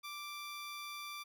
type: tone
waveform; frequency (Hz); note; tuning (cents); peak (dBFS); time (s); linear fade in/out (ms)
15% pulse; 1174.7; D6; 0; -37; 0.03-1.24; 20
effects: none